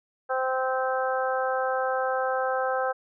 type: harmonic tone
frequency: 260 Hz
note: C4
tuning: 11 cents flat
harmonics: 2 / 3 / 4 / 5 / 6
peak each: -27 / -29 / -35 / -32 / -33 dBFS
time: 0.29-2.93 s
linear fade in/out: 20 ms
effects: none